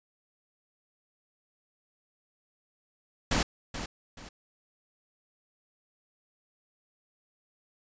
pink noise with echo, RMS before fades -26 dBFS, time 3.31-3.43 s, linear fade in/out 5 ms, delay 430 ms, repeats 2, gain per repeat -10 dB, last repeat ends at 4.29 s, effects resampled to 16000 Hz

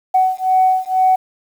sine beating tone pair, 748 / 750.1 Hz, F#5 / F#5, +19 / +23 cents, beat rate 2.1 Hz, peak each -14 / -14 dBFS, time 0.14-1.16 s, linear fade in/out 10 ms, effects tanh soft clip ceiling -4 dBFS + 7-bit

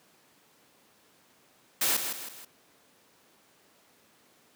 white noise with echo, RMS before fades -26 dBFS, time 1.81-1.97 s, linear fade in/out 5 ms, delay 160 ms, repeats 3, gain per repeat -7 dB, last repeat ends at 2.45 s, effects pink hiss -62 dBFS RMS until 4.55 s + high-pass 200 Hz 12 dB/octave

